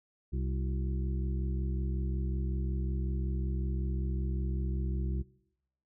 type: harmonic tone with a mistuned harmonic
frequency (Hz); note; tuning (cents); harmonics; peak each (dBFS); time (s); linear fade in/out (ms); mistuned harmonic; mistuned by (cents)
65.41; C2; 0; 1 / 2 / 3 / 5 / 6; -31 / -37 / -41 / -45 / -47; 0.32-5.23; 20; 6; -90
effects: noise-tail reverb RT60 0.8 s tail -22 dB re dry